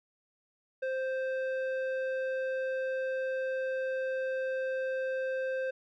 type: tone with low-pass filter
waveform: square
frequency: 523.3 Hz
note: C5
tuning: in tune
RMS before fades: -33 dBFS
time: 0.82-5.71 s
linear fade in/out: 10 ms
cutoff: 1700 Hz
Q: 1.1
effects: none